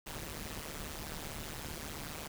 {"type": "noise with amplitude modulation", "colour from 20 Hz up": "pink", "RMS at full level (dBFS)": -39, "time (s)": [0.06, 2.28], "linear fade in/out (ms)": 10, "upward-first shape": "sine", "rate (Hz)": 152, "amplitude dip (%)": 95, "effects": []}